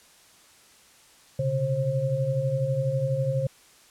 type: tone cluster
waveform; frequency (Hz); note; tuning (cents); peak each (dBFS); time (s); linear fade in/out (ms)
sine; 126.6 / 138.7 / 533; B2 / C#3 / C5; +43 / +1 / +32; -30 / -26 / -27; 1.39-3.47; 5
effects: white hiss -55 dBFS RMS until 3.9 s + low-pass 10000 Hz 12 dB/octave